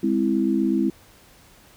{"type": "chord", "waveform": "sine", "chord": "Ab augmented", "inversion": "none", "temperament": "equal with one note detuned", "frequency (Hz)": [205.3, 261.6, 329.6], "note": ["Ab3", "C4", "E4"], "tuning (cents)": [-20, 0, 0], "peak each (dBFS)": [-23, -23, -22], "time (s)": [0.03, 0.9], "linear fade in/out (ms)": 5, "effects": ["pink hiss -52 dBFS RMS until 1.76 s"]}